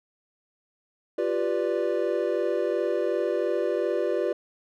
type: chord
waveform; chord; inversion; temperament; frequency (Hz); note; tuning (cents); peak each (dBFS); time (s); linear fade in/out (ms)
triangle; G dominant seventh; third; equal; 349.2 / 392 / 493.9 / 587.3; F4 / G4 / B4 / D5; 0 / 0 / 0 / 0; -27; 1.18-4.33; 5
effects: none